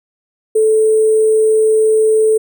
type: tone with sample-and-hold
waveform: sine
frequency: 437 Hz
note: A4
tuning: 12 cents flat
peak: -8 dBFS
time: 0.55-2.38 s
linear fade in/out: 10 ms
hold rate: 8820 Hz
effects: none